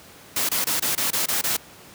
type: noise bursts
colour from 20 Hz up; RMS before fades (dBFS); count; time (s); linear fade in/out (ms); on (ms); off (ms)
white; -23; 8; 0.36-1.568; 5; 130; 24
effects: pink hiss -46 dBFS RMS until 1.94 s + high-pass 100 Hz 12 dB/octave